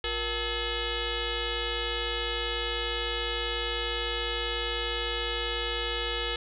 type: tone with frequency modulation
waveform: sine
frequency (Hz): 1717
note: A6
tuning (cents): -43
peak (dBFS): -28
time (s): 0.04-6.36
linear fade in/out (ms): 2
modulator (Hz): 415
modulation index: 4.6
effects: none